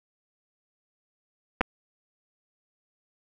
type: clicks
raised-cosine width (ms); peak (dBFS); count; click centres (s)
0.5; -8; 2; 1.609 / 1.613
effects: none